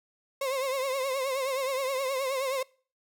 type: tone with vibrato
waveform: 35% pulse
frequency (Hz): 533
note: C5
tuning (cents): +32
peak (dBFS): -26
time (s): 0.41-2.63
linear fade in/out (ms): 5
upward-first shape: triangle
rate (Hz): 9.5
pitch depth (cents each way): 92
effects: noise-tail reverb RT60 0.4 s tail -23 dB re dry